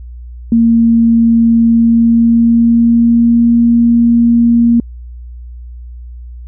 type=tone with pitch glide; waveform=sine; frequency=230.2 to 234.6 Hz; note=A#3 to A#3; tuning=-22 to +11 cents; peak=-5 dBFS; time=0.52-4.8 s; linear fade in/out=2 ms; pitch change=+33 cents; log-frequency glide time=1.66-3.54 s; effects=added 60 Hz sine -26 dBFS peak until 6.47 s